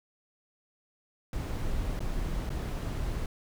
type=noise with dropouts; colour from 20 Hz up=brown; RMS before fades=-32 dBFS; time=1.33-3.26 s; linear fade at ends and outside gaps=2 ms; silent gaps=1.993-2.004 / 2.493-2.502 s; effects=none